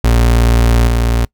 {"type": "tone with level steps", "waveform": "35% pulse", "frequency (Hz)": 58.3, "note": "A#1", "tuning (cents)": 1, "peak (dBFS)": [-6, -9], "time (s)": [0.04, 1.25], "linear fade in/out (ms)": 5, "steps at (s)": 0.87, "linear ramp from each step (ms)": 5, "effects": ["noise-tail reverb RT60 0.1 s tail -24 dB re dry"]}